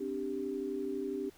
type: chord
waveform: sine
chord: C suspended second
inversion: none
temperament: equal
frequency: 261.6 / 293.7 / 392 Hz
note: C4 / D4 / G4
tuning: 0 / 0 / 0 cents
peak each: -40 / -39 / -36 dBFS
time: 0-1.3 s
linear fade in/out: 10 ms
effects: pink hiss -61 dBFS RMS until 1.37 s